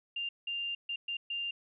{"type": "tone bursts at uneven times", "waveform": "sine", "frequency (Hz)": 2794, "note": "F7", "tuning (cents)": 0, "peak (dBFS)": -33, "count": 5, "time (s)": [[0.16, 0.29], [0.47, 0.75], [0.89, 0.96], [1.08, 1.17], [1.3, 1.51]], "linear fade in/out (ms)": 5, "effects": []}